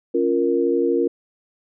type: chord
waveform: sine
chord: Bb minor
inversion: first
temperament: equal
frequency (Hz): 277.2 / 349.2 / 466.2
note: Db4 / F4 / Bb4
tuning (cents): 0 / 0 / 0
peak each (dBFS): -23 / -20 / -20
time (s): 0.14-1.08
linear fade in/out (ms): 10
effects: none